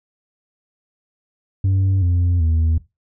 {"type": "tone with pitch steps", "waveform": "sine", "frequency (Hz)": [96, 88.03, 80.73], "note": ["G2", "F2", "E2"], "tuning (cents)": [-36, 14, -36], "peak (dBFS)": -11, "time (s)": [1.64, 2.78], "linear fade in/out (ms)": 5, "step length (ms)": 380, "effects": ["noise-tail reverb RT60 0.2 s tail -18 dB re dry", "tanh soft clip ceiling -13 dBFS"]}